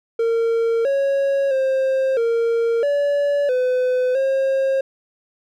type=tone with pitch steps; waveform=triangle; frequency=458.9 / 552 / 530 / 462.6 / 573 / 505 / 537 Hz; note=A#4 / C#5 / C5 / A#4 / D5 / B4 / C5; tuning=-27 / -7 / +22 / -13 / -43 / +39 / +45 cents; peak=-14 dBFS; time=0.19-4.81 s; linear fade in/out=5 ms; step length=660 ms; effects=none